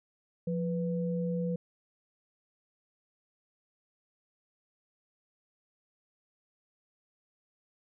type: tone pair together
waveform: sine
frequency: 174.62 / 493.9 Hz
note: F3 / B4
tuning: 0 / 0 cents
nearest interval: octave + tritone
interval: 1800 cents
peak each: -30 / -35 dBFS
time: 0.47-1.56 s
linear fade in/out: 5 ms
effects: none